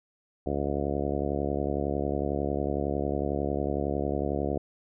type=harmonic tone; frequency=71 Hz; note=C#2; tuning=42 cents sharp; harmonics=1 / 2 / 3 / 4 / 5 / 6 / 7 / 8 / 9 / 10; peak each=-34 / -36 / -36 / -34 / -34 / -35 / -36 / -38 / -37 / -39 dBFS; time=0.46-4.58 s; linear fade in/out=5 ms; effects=none